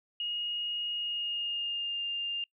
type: tone with pitch glide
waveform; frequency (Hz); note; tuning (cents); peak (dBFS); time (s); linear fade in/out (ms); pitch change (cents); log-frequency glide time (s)
sine; 2870 to 2804; F7 to F7; +47 to +6; -31; 0.2-2.44; 2; -41; 0.94-2.03
effects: noise-tail reverb RT60 0.1 s tail -26 dB re dry